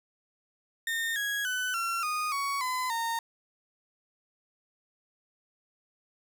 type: tone with pitch steps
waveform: 35% pulse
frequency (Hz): 1828 / 1657 / 1502 / 1361.6 / 1234.2 / 1118.8 / 1014.1 / 919.3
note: A#6 / G#6 / F#6 / F6 / D#6 / C#6 / B5 / A#5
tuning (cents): -34 / -4 / +26 / -44 / -14 / +16 / +46 / -24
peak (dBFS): -27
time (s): 0.87-3.19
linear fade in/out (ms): 2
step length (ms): 290
effects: none